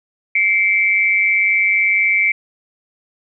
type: tone pair together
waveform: sine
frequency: 2113 / 2309 Hz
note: C7 / D7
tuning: +16 / -30 cents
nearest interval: major second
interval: 154 cents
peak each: -16 / -14 dBFS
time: 0.35-2.32 s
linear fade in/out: 5 ms
effects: none